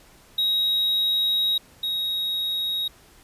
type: tone pair in turn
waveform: triangle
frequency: 3802 / 3783 Hz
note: A#7 / A#7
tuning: +33 / +25 cents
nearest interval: unison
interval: 8 cents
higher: first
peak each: -18 / -22 dBFS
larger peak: first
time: 0.38-1.58 / 1.83-2.88 s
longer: first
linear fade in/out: 5 ms
effects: pink hiss -53 dBFS RMS until 3.23 s + resampled to 32000 Hz